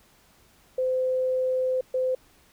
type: tone bursts at uneven times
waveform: sine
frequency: 514 Hz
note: C5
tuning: 31 cents flat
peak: -22 dBFS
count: 2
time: 0.78-1.81 / 1.94-2.15 s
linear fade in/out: 5 ms
effects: pink hiss -59 dBFS RMS until 2.52 s